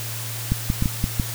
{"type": "clicks", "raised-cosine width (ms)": 5, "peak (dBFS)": -7, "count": 6, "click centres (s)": [0.52, 0.701, 0.824, 0.858, 1.041, 1.198], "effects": ["added 114 Hz sine -31 dBFS peak until 1.34 s", "white hiss -32 dBFS RMS until 1.34 s"]}